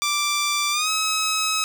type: tone with pitch glide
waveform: 10% pulse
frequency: 1174.7 to 1281 Hz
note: D6 to E6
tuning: 0 to -50 cents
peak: -12 dBFS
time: 0.02-1.64 s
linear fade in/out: 0 ms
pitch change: +150 cents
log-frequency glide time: 0.71-0.9 s
effects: none